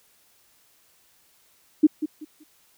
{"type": "tone with echo", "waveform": "sine", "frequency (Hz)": 305.7, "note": "D#4", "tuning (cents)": -30, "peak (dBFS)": -10, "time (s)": [1.83, 1.87], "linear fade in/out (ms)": 10, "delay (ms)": 190, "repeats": 3, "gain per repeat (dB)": -12, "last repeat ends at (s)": 2.44, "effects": ["white hiss -61 dBFS RMS until 2.77 s"]}